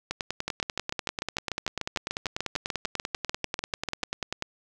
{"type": "two click trains", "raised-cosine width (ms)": 0.2, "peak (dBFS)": [-12, -12], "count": [25, 45], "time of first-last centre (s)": [[0.48, 4.036], [0.11, 4.424]], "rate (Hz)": [6.75, 10.2], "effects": []}